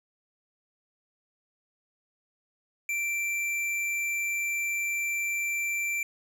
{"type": "tone with tanh clipping", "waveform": "triangle", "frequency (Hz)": 2349, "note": "D7", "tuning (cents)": 0, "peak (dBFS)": -29, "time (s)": [2.89, 6.03], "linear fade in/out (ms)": 2, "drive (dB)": 18, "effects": []}